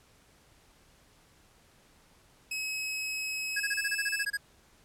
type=tone with pitch glide; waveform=sawtooth; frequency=2561 to 2616 Hz; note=D#7 to E7; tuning=+49 to -14 cents; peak=-29 dBFS; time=2.51-4.25 s; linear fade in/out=5 ms; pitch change=+37 cents; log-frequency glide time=3.51-3.89 s
type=tone bursts; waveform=square; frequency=1651 Hz; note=G#6; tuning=11 cents flat; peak=-29 dBFS; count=12; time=3.56-4.373 s; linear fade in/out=10 ms; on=43 ms; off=27 ms
effects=pink hiss -62 dBFS RMS until 4.84 s + low-pass 12000 Hz 12 dB/octave